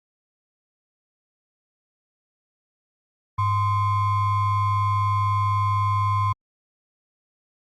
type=ring-modulated tone; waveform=triangle; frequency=570 Hz; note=C#5; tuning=48 cents sharp; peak=-14 dBFS; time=3.38-6.33 s; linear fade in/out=10 ms; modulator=468 Hz; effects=Opus 48 kbps